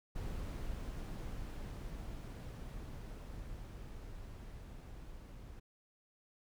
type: noise with level ramp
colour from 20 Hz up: brown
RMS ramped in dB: -41 to -51 dBFS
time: 0.15-5.6 s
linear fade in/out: 10 ms
effects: none